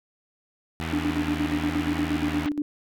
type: tone with vibrato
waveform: 15% pulse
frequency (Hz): 80.2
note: E2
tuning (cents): -47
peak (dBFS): -23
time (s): 0.8-2.46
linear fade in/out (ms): 0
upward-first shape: sine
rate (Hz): 1.2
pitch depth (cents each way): 26
type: band-pass noise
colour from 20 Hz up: white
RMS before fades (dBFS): -37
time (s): 0.81-2.49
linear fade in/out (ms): 5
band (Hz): 560 to 2800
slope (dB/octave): 24
type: tone with tremolo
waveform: sine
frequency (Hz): 294.4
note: D4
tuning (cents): +4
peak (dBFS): -22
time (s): 0.93-2.62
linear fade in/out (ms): 2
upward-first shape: square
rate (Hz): 8.5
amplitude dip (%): 70
effects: none